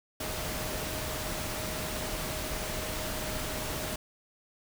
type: tone in noise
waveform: sine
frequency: 622.3 Hz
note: D#5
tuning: in tune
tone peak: -42 dBFS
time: 0.2-3.96 s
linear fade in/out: 5 ms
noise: pink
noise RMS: -35 dBFS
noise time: 0.2-3.96 s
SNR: -10 dB
effects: none